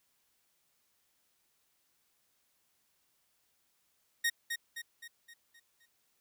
sawtooth tone with echo, 1864.7 Hz, A#6, in tune, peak -24 dBFS, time 4.24-4.3 s, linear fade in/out 10 ms, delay 260 ms, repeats 6, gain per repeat -6 dB, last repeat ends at 5.86 s, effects white hiss -75 dBFS RMS until 6.2 s

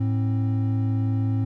triangle tone pair together, 108.03 / 265.7 Hz, A2 / C4, -31 / +27 cents, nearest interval octave + major third, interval 1558 cents, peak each -19 / -26 dBFS, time 0-1.45 s, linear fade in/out 10 ms, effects none

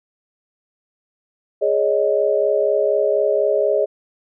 sine chord, Ab suspended fourth, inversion none, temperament equal with one note detuned, 415.3 / 558.2 / 622.3 Hz, Ab4 / Db5 / Eb5, 0 / +12 / 0 cents, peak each -19 dBFS, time 1.61-3.86 s, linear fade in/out 20 ms, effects none

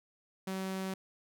sawtooth tone, 190 Hz, F#3, 46 cents sharp, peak -31 dBFS, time 0.47-0.94 s, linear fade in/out 5 ms, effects none

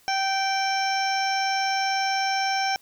harmonic tone with a mistuned harmonic, 778 Hz, G5, 13 cents flat, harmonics 1 / 2 / 3 / 4 / 5 / 7 / 8, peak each -24 / -30 / -31 / -38 / -41 / -30 / -39 dBFS, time 0.08-2.76 s, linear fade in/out 0 ms, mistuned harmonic 5, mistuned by +35 cents, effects white hiss -58 dBFS RMS until 2.81 s

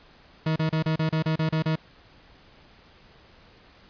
40% pulse tone bursts, 158.2 Hz, D#3, 29 cents sharp, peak -21 dBFS, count 10, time 0.46-1.757 s, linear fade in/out 5 ms, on 100 ms, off 33 ms, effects pink hiss -54 dBFS RMS until 3.89 s + resampled to 11025 Hz

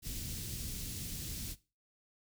pink band-stop noise, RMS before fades -41 dBFS, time 0.02-1.56 s, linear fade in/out 50 ms, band 200 to 4200 Hz, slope 12 dB/octave, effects noise-tail reverb RT60 0.3 s tail -18 dB re dry

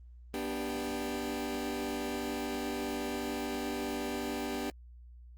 sawtooth chord, G major, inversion first, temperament just, 245 / 294 / 392 Hz, B3 / D4 / G4, -14 / +2 / 0 cents, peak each -34 dBFS, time 0.34-4.7 s, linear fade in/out 0 ms, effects added 60 Hz sine -49 dBFS peak until 5.37 s + Opus 24 kbps

